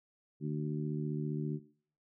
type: harmonic tone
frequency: 75.1 Hz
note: D2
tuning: 39 cents sharp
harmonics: 2 / 3 / 4 / 5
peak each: -35 / -39 / -41 / -43 dBFS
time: 0.4-1.6 s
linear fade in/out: 50 ms
effects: noise-tail reverb RT60 0.5 s tail -18 dB re dry